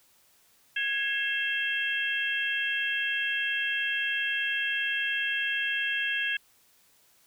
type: harmonic tone with a mistuned harmonic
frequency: 537 Hz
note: C5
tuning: 45 cents sharp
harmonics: 3 / 4 / 5 / 6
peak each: -29 / -39 / -31 / -34 dBFS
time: 0.76-6.37 s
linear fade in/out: 5 ms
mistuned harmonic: 3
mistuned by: +48 cents
effects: white hiss -63 dBFS RMS until 7.26 s